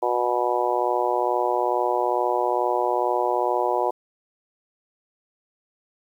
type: harmonic tone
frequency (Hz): 122.3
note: B2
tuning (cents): -16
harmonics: 3 / 4 / 5 / 6 / 7 / 8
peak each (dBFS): -27 / -27 / -27 / -27 / -27 / -27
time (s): 0.02-3.91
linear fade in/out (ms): 10
effects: 9-bit